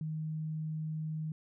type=tone; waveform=sine; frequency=156.4 Hz; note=D#3; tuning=9 cents sharp; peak=-34 dBFS; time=0.01-1.32 s; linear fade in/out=2 ms; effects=none